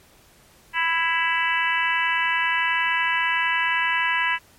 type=harmonic tone with a mistuned harmonic; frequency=330.7 Hz; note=E4; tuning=6 cents sharp; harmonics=3 / 4 / 5 / 6 / 7 / 8 / 9; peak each=-25 / -35 / -25 / -25 / -31 / -27 / -31 dBFS; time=0.73-4.39 s; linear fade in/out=50 ms; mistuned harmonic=7; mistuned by=-16 cents; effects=pink hiss -54 dBFS RMS until 4.58 s + MP3 64 kbps